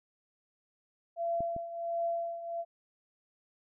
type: tone with tremolo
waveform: sine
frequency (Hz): 678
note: E5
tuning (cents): +49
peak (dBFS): -28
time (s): 1.16-2.65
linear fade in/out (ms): 50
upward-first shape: triangle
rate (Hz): 1.4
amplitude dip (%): 75
type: clicks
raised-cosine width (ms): 3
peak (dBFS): -28 / -30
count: 2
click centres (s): 1.406 / 1.564
effects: none